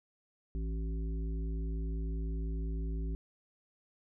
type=harmonic tone with a mistuned harmonic; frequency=55 Hz; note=A1; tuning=in tune; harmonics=1 / 3 / 5 / 7; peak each=-33 / -43 / -47 / -50 dBFS; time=0.55-3.15 s; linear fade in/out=0 ms; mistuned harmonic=7; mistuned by=-19 cents; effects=none